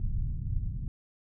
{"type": "low-pass noise", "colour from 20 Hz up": "pink", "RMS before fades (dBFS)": -31, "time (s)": [0, 0.88], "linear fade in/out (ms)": 2, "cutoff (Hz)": 140, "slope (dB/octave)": 24, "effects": []}